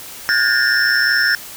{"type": "tone cluster", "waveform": "sine", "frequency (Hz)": [1438, 1579, 1684, 1807, 5350], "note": ["F#6", "G6", "G#6", "A6", "E8"], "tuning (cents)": [-50, 12, 24, 46, 25], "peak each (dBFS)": -19, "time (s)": [0.29, 1.35], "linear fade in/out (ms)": 0, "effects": ["white hiss -34 dBFS RMS until 1.56 s"]}